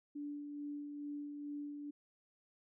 sine tone with tremolo, 290.9 Hz, D4, 16 cents flat, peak -40 dBFS, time 0.15-1.91 s, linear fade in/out 10 ms, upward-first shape sine, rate 2.3 Hz, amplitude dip 35%, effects none

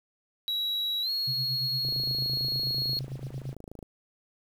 triangle tone with pitch glide, 3884 to 4310 Hz, B7 to C#8, -30 to -49 cents, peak -26 dBFS, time 0.48-2.99 s, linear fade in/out 0 ms, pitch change +181 cents, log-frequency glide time 1.02-1.1 s
sine tone with tremolo, 132.5 Hz, C3, 22 cents sharp, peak -31 dBFS, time 1.27-3.55 s, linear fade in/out 10 ms, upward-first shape sine, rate 8.7 Hz, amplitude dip 85%
click train, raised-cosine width 2 ms, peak -29 dBFS, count 54, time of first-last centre 1.85-3.828 s, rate 26.8 Hz
effects 9-bit

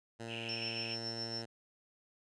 10% pulse tone, 114.9 Hz, A#2, 25 cents flat, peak -34 dBFS, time 0.19-1.46 s, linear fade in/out 20 ms
white band-pass noise, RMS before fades -44 dBFS, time 0.27-0.97 s, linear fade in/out 50 ms, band 2500 to 3000 Hz, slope 96 dB/octave
sine tone with tremolo, 5380 Hz, E8, 34 cents sharp, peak -37 dBFS, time 0.49-1.42 s, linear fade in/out 0 ms, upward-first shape sine, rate 7.2 Hz, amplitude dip 60%
effects resampled to 22050 Hz

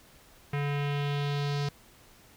square tone with low-pass filter sweep, 143.6 Hz, D3, 39 cents flat, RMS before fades -30 dBFS, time 0.53-1.69 s, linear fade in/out 5 ms, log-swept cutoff 2300 to 4900 Hz, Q 2.3, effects pink hiss -57 dBFS RMS until 2.36 s

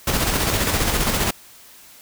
pink noise with tremolo, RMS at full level -19 dBFS, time 0.07-1.31 s, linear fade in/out 5 ms, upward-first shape square, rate 15 Hz, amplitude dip 35%, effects white hiss -46 dBFS RMS until 2.01 s

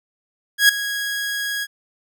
sawtooth tone with ADSR envelope, 1653 Hz, G#6, 9 cents flat, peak -4 dBFS, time 0.58-1.67 s, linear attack 110 ms, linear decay 5 ms, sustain -15 dB, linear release 43 ms, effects none

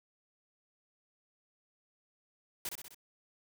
white noise with echo, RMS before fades -38 dBFS, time 2.65-2.69 s, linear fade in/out 2 ms, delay 64 ms, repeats 4, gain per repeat -4 dB, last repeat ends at 2.946 s, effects none

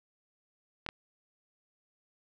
clicks, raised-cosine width 0.3 ms, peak -19 dBFS, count 2, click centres 0.864 / 0.889 s, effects none

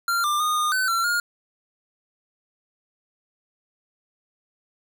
square tone with pitch steps, 1383 / 1191 / 1229 / 1222 / 1517 / 1357 / 1422 Hz, F6 / D6 / D#6 / D#6 / F#6 / E6 / F6, -17 / +24 / -22 / -32 / +43 / +50 / +31 cents, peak -21 dBFS, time 0.08-1.2 s, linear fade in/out 2 ms, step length 160 ms, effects none

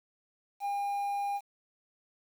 triangle tone with quantisation, 806 Hz, G5, 48 cents sharp, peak -28 dBFS, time 0.6-1.41 s, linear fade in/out 50 ms, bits 9, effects none

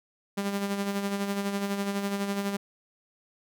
sawtooth tone with tremolo, 199.7 Hz, G3, 32 cents sharp, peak -22 dBFS, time 0.37-2.57 s, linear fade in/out 10 ms, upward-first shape sine, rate 12 Hz, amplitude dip 50%, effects none

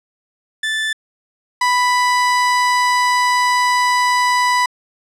30% pulse tone pair in turn, 1756 / 989.5 Hz, A6 / B5, -4 / +3 cents, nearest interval minor seventh, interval 993 cents, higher first, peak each -15 / -10 dBFS, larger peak second, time 0.63-0.93 / 1.61-4.66 s, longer second, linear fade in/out 5 ms, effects low-pass 8000 Hz 12 dB/octave

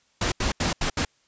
pink noise bursts at uneven times, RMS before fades -24 dBFS, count 5, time 0.21-0.32 / 0.4-0.52 / 0.6-0.73 / 0.81-0.9 / 0.97-1.05 s, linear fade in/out 5 ms, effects white hiss -65 dBFS RMS until 1.27 s + resampled to 16000 Hz

